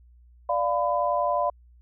sine chord, B diminished, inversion first, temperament equal with one note detuned, 587.3 / 698.5 / 1004.5 Hz, D5 / F5 / B5, 0 / 0 / +29 cents, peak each -26 dBFS, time 0.49-1.5 s, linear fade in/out 5 ms, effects added 60 Hz sine -51 dBFS peak until 1.81 s

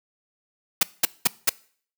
white noise bursts, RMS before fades -17 dBFS, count 4, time 0.81-1.494 s, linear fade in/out 5 ms, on 21 ms, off 200 ms, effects noise-tail reverb RT60 0.5 s tail -22 dB re dry + high-pass 150 Hz 12 dB/octave

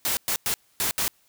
white noise bursts at uneven times, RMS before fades -25 dBFS, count 5, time 0.05-0.17 / 0.28-0.36 / 0.46-0.54 / 0.8-0.91 / 0.98-1.08 s, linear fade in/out 0 ms, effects white hiss -63 dBFS RMS until 1.28 s

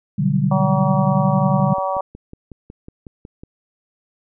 sine chord, G major seventh, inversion first, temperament equal, 123.47 / 146.83 / 185 / 196 Hz, B2 / D3 / F#3 / G3, 0 / 0 / 0 / 0 cents, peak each -24 / -18 / -22 / -20 dBFS, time 0.18-1.74 s, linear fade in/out 10 ms
harmonic tone, 190 Hz, F#3, 46 cents sharp, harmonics 3 / 4 / 5 / 6, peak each -23 / -24 / -25 / -26 dBFS, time 0.51-2.01 s, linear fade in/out 5 ms
click train, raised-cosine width 3 ms, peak -23 dBFS, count 11, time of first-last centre 1.6-3.435 s, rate 5.45 Hz
effects none

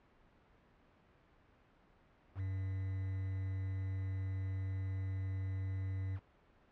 triangle tone with quantisation, 95.5 Hz, G2, 45 cents flat, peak -34 dBFS, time 2.35-6.2 s, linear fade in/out 50 ms, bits 9, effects pink hiss -67 dBFS RMS until 6.71 s + low-pass 2000 Hz 12 dB/octave

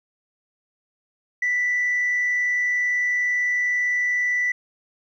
sine tone with frequency modulation, 1975.5 Hz, B6, in tune, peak -18 dBFS, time 1.42-4.52 s, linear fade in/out 5 ms, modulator 82.1 Hz, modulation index 0.3, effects tanh soft clip ceiling -16 dBFS + 10-bit

